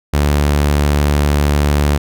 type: tone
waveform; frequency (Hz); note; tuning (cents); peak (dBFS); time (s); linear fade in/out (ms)
sawtooth; 72.9; D2; -12; -7; 0.13-1.98; 10
effects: none